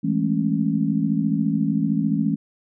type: chord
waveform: sine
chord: A major seventh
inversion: second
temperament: just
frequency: 165 / 206.2 / 220 / 275 Hz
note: E3 / G#3 / A3 / C#4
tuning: +2 / -12 / 0 / -14 cents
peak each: -24 dBFS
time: 0.03-2.36 s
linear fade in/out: 20 ms
effects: none